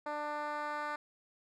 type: tone with band-pass filter sweep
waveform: 10% pulse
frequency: 297.1 Hz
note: D4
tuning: 20 cents sharp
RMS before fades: -38 dBFS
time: 0.06-0.96 s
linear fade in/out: 5 ms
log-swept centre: 770 to 1200 Hz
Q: 1.2
effects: none